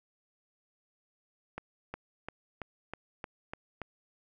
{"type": "accelerating click train", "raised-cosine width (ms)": 0.5, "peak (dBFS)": -23, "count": 8, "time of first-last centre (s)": [1.58, 3.817], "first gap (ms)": 360, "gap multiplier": 0.96, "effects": []}